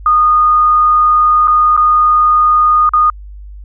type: tone with dropouts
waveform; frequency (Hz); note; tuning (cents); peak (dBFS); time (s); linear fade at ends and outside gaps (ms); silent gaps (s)
sine; 1229; D#6; -22; -6; 0.06-3.1; 2; 1.474-1.48 / 1.766-1.775 / 2.892-2.935
effects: added 50 Hz sine -28 dBFS peak until 3.64 s